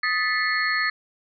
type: tone cluster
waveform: sine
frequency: 1252 / 1753 / 1981 / 2156 / 4317 Hz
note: D#6 / A6 / B6 / C#7 / C#8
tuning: +10 / -7 / +5 / -49 / -47 cents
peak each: -28 / -24 / -27 / -31 / -30 dBFS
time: 0.03-0.9 s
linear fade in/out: 5 ms
effects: none